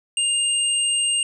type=tone pair together; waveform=sine; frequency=2813 / 8420 Hz; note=F7 / C9; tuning=+12 / +10 cents; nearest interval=octave + perfect fifth; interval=1898 cents; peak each=-21 dBFS; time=0.17-1.23 s; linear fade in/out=2 ms; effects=none